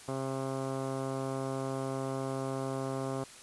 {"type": "tone with low-pass filter", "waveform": "15% pulse", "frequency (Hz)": 133.7, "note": "C3", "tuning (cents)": 38, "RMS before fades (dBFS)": -35, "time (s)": [0.08, 3.24], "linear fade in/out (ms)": 5, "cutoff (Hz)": 920, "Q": 5.4, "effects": ["white hiss -51 dBFS RMS until 3.42 s", "resampled to 24000 Hz"]}